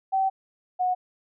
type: tone pair in turn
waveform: sine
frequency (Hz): 769 / 731.7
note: G5 / F#5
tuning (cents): -33 / -20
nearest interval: minor second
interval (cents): 87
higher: first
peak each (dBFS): -20 / -21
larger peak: first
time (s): 0.12-0.3 / 0.79-0.95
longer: first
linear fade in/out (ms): 20
effects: none